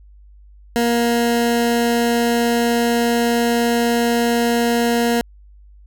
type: tone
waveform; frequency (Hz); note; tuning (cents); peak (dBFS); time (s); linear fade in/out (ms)
20% pulse; 235.8; A#3; +20; -10; 0.76-5.21; 0
effects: added 50 Hz sine -42 dBFS peak until 5.86 s